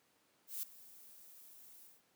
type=noise with ADSR envelope; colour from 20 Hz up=violet; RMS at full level=-39 dBFS; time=0.47-2.03 s; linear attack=160 ms; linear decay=3 ms; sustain=-19 dB; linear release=190 ms; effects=pink hiss -73 dBFS RMS until 2.15 s + high-pass 200 Hz 12 dB/octave